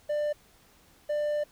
triangle tone pair in turn, 594 / 594 Hz, D5 / D5, +20 / +20 cents, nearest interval unison, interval 0 cents, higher neither, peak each -24 dBFS, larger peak neither, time 0.09-0.33 / 1.09-1.44 s, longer second, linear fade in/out 10 ms, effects pink hiss -60 dBFS RMS until 1.51 s

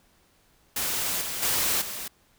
white noise with level steps, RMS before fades -28 / -32 / -25 / -35 dBFS, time 0.76-2.08 s, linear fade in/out 5 ms, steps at 1.21 / 1.42 / 1.81 s, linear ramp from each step 10 ms, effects pink hiss -63 dBFS RMS until 2.38 s

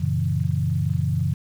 sine chord, F# dominant seventh, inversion none, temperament equal, 92.5 / 116.54 / 138.59 / 164.81 Hz, F#2 / A#2 / C#3 / E3, 0 / 0 / 0 / 0 cents, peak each -25 / -27 / -24 / -26 dBFS, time 0-1.34 s, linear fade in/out 10 ms, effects 8-bit

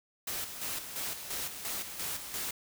white noise with tremolo, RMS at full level -36 dBFS, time 0.27-2.51 s, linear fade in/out 5 ms, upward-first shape square, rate 2.9 Hz, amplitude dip 55%, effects none

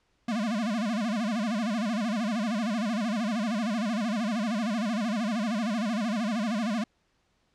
square tone with vibrato, 220 Hz, A3, in tune, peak -27 dBFS, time 0.28-6.84 s, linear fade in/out 5 ms, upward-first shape sine, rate 13 Hz, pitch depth 180 cents each way, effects pink hiss -71 dBFS RMS until 7.54 s + low-pass 6000 Hz 12 dB/octave

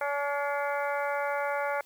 harmonic tone with a mistuned harmonic, 285 Hz, C#4, 48 cents sharp, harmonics 2 / 3 / 4 / 5 / 6 / 7 / 8, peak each -31 / -33 / -38 / -35 / -41 / -40 / -44 dBFS, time 0.01-1.81 s, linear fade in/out 2 ms, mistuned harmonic 7, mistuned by +59 cents, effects white hiss -59 dBFS RMS until 1.85 s

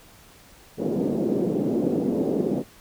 pink band-pass noise, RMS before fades -24 dBFS, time 0.77-2.64 s, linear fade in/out 50 ms, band 190 to 470 Hz, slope 24 dB/octave, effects pink hiss -51 dBFS RMS until 2.8 s

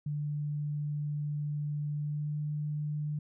sine tone with pitch glide, 147.7 to 149.42 Hz, D3 to D3, +10 to +30 cents, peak -31 dBFS, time 0.06-3.19 s, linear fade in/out 5 ms, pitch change +20 cents, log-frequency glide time 1.95-2.38 s, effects none

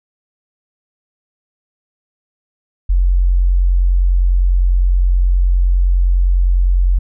sine tone, 44.89 Hz, F1, 48 cents sharp, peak -9 dBFS, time 2.89-6.99 s, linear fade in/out 10 ms, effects none

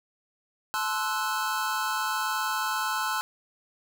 square chord, F# half-diminished seventh, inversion first, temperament equal with one note detuned, 865.9 / 1046.5 / 1318.5 / 1480 Hz, A5 / C6 / E6 / F#6, -28 / 0 / 0 / 0 cents, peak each -33 dBFS, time 0.74-3.21 s, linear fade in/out 0 ms, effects none

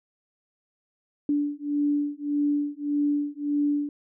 sine beating tone pair, 290 / 291.7 Hz, D4 / D4, -22 / -12 cents, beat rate 1.7 Hz, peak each -26 dBFS, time 1.29-3.89 s, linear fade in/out 2 ms, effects none

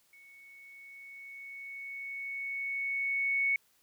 sine tone with level ramp, 2217 Hz, C#7, in tune, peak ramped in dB -54 to -25 dBFS, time 0.13-3.56 s, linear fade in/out 2 ms, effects white hiss -69 dBFS RMS until 3.82 s

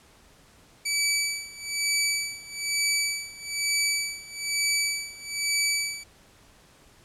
15% pulse tone with tremolo, 2298 Hz, D7, 38 cents flat, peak -15 dBFS, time 0.85-6.04 s, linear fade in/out 10 ms, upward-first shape sine, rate 1.1 Hz, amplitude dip 90%, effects pink hiss -56 dBFS RMS until 7.04 s + low-pass 11000 Hz 12 dB/octave

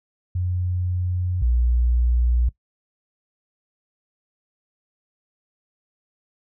sine tone pair in turn, 90 / 60.07 Hz, F#2 / B1, -47 / -47 cents, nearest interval perfect fifth, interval 700 cents, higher first, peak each -21 / -16 dBFS, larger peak second, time 0.35-1.42 / 1.42-2.49 s, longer neither, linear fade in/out 5 ms, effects noise-tail reverb RT60 0.1 s tail -18 dB re dry

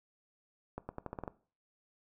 accelerating click train, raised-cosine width 1 ms, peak -25 dBFS, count 8, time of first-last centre 0.78-1.278 s, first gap 110 ms, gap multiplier 0.85, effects noise-tail reverb RT60 0.4 s tail -18 dB re dry

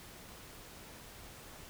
silence, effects pink hiss -52 dBFS RMS until 1.69 s

